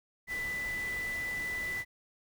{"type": "tone in noise", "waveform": "sine", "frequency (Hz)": 1989, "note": "B6", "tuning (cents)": 12, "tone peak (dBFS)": -33, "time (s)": [0.27, 1.85], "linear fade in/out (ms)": 50, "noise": "pink", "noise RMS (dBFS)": -45, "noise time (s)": [0.27, 1.85], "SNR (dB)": 9, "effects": []}